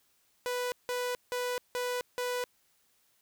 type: tone bursts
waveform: sawtooth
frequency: 493.9 Hz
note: B4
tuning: in tune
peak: -27 dBFS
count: 5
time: 0.46-2.44 s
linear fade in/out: 0 ms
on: 260 ms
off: 170 ms
effects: white hiss -70 dBFS RMS until 3.21 s